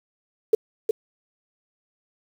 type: tone with echo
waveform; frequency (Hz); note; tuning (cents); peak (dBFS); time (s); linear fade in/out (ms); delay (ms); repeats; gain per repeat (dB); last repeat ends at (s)
sine; 439; A4; -4; -11; 0.53-0.55; 5; 360; 1; -5; 0.91
effects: 7-bit